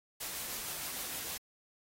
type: noise with tremolo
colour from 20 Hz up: white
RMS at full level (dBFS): -39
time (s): 0.2-1.38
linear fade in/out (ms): 10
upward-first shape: triangle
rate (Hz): 6.5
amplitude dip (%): 25
effects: AAC 48 kbps